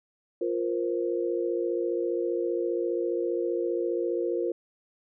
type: chord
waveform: sine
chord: F suspended fourth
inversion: none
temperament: equal with one note detuned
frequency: 349.2 / 468.3 / 523.3 Hz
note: F4 / Bb4 / C5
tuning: 0 / +8 / 0 cents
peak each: -28 / -30 / -33 dBFS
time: 0.41-4.52 s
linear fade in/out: 5 ms
effects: none